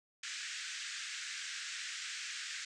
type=band-pass noise; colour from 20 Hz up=pink; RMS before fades=-43 dBFS; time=0.23-2.65 s; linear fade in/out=5 ms; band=1500 to 7900 Hz; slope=48 dB/octave; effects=resampled to 22050 Hz